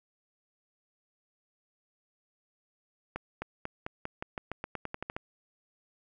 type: accelerating click train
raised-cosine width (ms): 0.5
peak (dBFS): -20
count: 15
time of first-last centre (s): 3.16-5.165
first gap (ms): 260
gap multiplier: 0.9
effects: none